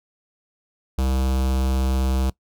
square tone with notch filter, 65.41 Hz, C2, in tune, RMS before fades -21 dBFS, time 0.98-2.3 s, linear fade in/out 5 ms, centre 1900 Hz, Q 1.7, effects noise-tail reverb RT60 0.1 s tail -21 dB re dry

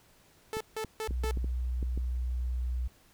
sawtooth tone bursts, 438 Hz, A4, 8 cents flat, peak -29 dBFS, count 4, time 0.53-1.31 s, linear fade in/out 0 ms, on 75 ms, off 160 ms
clicks, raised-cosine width 3 ms, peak -26 dBFS, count 8, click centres 0.569 / 0.847 / 1.109 / 1.242 / 1.373 / 1.444 / 1.828 / 1.976 s
sine tone, 61.74 Hz, B1, in tune, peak -29 dBFS, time 1.08-2.88 s, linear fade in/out 10 ms
effects pink hiss -62 dBFS RMS until 3.13 s

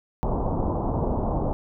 pink low-pass noise, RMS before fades -25 dBFS, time 0.23-1.53 s, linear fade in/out 0 ms, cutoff 1000 Hz, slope 48 dB/octave, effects none

